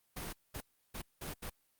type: noise bursts at uneven times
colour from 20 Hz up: pink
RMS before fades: -42 dBFS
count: 5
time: 0.16-0.33 / 0.54-0.61 / 0.94-1.02 / 1.21-1.34 / 1.42-1.5 s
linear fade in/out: 10 ms
effects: white hiss -75 dBFS RMS until 1.79 s + Opus 32 kbps